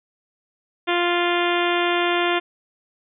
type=harmonic tone; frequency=349.2 Hz; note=F4; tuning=in tune; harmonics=1 / 2 / 3 / 4 / 5 / 6 / 7 / 8 / 9 / 10; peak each=-22 / -25 / -27 / -28 / -29 / -30 / -30 / -31 / -32 / -32 dBFS; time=0.87-2.4 s; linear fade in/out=20 ms; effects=none